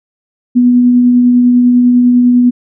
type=tone with tremolo; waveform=sine; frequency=245.5 Hz; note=B3; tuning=10 cents flat; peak=-3 dBFS; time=0.55-2.51 s; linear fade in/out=20 ms; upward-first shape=triangle; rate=10 Hz; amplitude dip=25%; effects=none